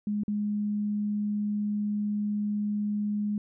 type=tone with dropouts; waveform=sine; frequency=207.9 Hz; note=G#3; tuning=2 cents sharp; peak=-26 dBFS; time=0.07-3.38 s; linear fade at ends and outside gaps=2 ms; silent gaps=0.235-0.28 s; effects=none